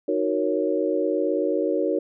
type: chord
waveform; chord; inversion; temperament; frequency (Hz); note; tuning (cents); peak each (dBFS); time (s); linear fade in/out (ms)
sine; D# minor seventh; none; equal; 311.1 / 370 / 466.2 / 554.4; D#4 / F#4 / A#4 / C#5; 0 / 0 / 0 / 0; -26; 0.08-1.99; 5
effects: none